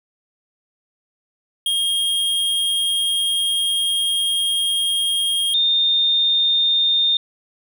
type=tone pair in turn; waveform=square / sine; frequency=3242 / 3639 Hz; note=G#7 / A#7; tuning=-42 / -42 cents; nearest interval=major second; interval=200 cents; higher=second; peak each=-18 / -14 dBFS; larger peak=second; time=1.66-5.54 / 5.54-7.17 s; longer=first; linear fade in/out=2 ms; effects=none